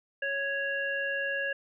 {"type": "harmonic tone", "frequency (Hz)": 554.4, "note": "C#5", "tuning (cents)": 0, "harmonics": [1, 3, 5], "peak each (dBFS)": [-35, -30, -38], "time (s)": [0.22, 1.53], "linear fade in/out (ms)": 5, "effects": []}